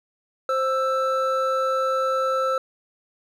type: tone pair together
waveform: triangle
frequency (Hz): 525.8 / 1325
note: C5 / E6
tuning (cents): +8 / +9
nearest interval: octave + major third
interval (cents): 1601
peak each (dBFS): -21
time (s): 0.49-2.58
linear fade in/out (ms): 2
effects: none